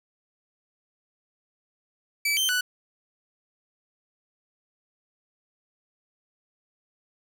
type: tone with pitch steps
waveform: sawtooth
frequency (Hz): 2305 / 3113 / 1485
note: D7 / G7 / F#6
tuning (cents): -33 / -13 / +6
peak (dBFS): -19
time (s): 2.25-2.61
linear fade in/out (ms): 5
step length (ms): 120
effects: none